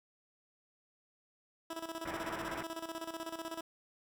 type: tone with tremolo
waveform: 15% pulse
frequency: 328 Hz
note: E4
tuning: 9 cents flat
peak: -32 dBFS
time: 1.7-3.61 s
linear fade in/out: 5 ms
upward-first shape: square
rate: 16 Hz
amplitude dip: 70%
type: low-pass noise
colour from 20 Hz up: white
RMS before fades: -43 dBFS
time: 2.05-2.63 s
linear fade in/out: 5 ms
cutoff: 1900 Hz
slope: 24 dB/octave
effects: none